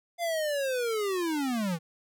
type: linear sweep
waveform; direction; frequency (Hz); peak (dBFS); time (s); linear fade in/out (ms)
square; down; 698.5 to 155.56; -28; 0.18-1.79; 50
effects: none